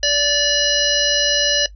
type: harmonic tone with a mistuned harmonic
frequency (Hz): 582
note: D5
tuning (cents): -16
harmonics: 1 / 3 / 5 / 7 / 9 / 10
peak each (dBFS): -22 / -22 / -22 / -22 / -22 / -22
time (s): 0.03-1.66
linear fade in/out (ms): 2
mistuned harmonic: 9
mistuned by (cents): -64
effects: noise-tail reverb RT60 0.1 s tail -17 dB re dry + added 50 Hz sine -37 dBFS peak until 1.75 s